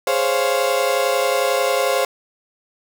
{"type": "chord", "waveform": "35% pulse", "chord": "Db major seventh", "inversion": "second", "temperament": "equal", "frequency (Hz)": [415.3, 523.3, 554.4, 698.5], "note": ["Ab4", "C5", "Db5", "F5"], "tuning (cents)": [0, 0, 0, 0], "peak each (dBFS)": [-23, -18, -21, -22], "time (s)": [0.07, 2.05], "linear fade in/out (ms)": 2, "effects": []}